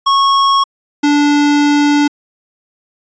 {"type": "tone pair in turn", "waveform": "square", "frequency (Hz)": [1100, 291.4], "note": ["C#6", "D4"], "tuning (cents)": [-14, -13], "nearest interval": "octave + major seventh", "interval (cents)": 2299, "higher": "first", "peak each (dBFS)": -9, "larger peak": "neither", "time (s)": [[0.06, 0.64], [1.03, 2.08]], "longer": "second", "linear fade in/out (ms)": 10, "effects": ["resampled to 16000 Hz"]}